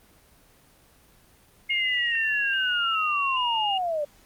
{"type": "linear sweep", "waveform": "sine", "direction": "down", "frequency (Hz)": [2155, 571], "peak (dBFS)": -24, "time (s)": [1.69, 4.05], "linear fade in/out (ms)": 10}
{"type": "tone with vibrato", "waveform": "sine", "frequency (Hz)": 2794, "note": "F7", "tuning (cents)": 0, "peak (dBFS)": -26, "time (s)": [1.7, 3.78], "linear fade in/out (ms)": 5, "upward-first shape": "square", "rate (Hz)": 1.2, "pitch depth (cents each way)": 29}
{"effects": ["pink hiss -57 dBFS RMS until 4.25 s", "Opus 24 kbps"]}